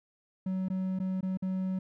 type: tone with dropouts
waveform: triangle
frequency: 187.6 Hz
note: F#3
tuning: 24 cents sharp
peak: -27 dBFS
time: 0.46-1.79 s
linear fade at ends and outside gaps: 5 ms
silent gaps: 0.685-0.7 / 0.99-0.999 / 1.209-1.228 / 1.373-1.423 s
effects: none